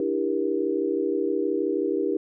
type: chord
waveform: sine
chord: E half-diminished seventh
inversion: third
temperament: just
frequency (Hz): 296.7 / 329.6 / 395.6 / 474.7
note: D4 / E4 / G4 / Bb4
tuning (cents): +18 / 0 / +16 / +31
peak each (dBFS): -29 / -28 / -26 / -29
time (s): 0-2.17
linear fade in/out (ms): 2
effects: none